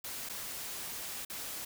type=noise with dropouts; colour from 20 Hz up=white; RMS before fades=-41 dBFS; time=0.04-1.65 s; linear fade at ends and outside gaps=5 ms; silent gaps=0.29-0.295 / 1.25-1.298 s; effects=none